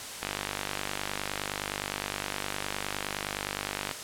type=click train; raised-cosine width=0.3 ms; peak=-14 dBFS; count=184; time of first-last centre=0.23-3.912 s; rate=49.7 Hz; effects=white hiss -39 dBFS RMS until 4.03 s + low-pass 10000 Hz 12 dB/octave